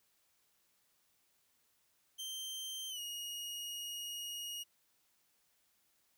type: tone with pitch glide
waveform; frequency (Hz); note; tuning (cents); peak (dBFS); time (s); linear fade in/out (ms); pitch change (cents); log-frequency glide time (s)
sawtooth; 3136 to 2876; G7 to F#7; 0 to -50; -38; 2.18-4.64; 20; -150; 2.89-3
effects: white hiss -75 dBFS RMS until 6.17 s